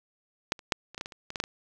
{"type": "clicks", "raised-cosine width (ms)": 0.2, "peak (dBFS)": [-8, -29, -6, -28, -19, -16, -21, -28, -21, -15, -8, -22], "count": 12, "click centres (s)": [0.521, 0.592, 0.722, 0.946, 0.979, 1.011, 1.059, 1.122, 1.304, 1.358, 1.401, 1.439], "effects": []}